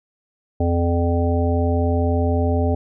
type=harmonic tone; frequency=85.6 Hz; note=F2; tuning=34 cents flat; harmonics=1 / 3 / 5 / 7 / 9; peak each=-18 / -23 / -25 / -26 / -28 dBFS; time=0.6-2.75 s; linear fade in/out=5 ms; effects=none